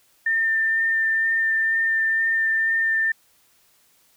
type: tone with vibrato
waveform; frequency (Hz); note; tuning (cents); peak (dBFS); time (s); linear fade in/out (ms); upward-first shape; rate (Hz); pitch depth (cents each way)
sine; 1800; A6; +39; -18; 0.26-3.12; 5; sine; 2.1; 10
effects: white hiss -60 dBFS RMS until 4.16 s